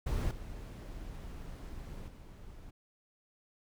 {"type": "noise with level steps", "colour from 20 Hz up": "brown", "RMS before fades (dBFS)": [-33, -44, -50], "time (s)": [0.06, 2.71], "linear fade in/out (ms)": 10, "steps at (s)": [0.31, 2.08], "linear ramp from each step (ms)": 2, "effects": []}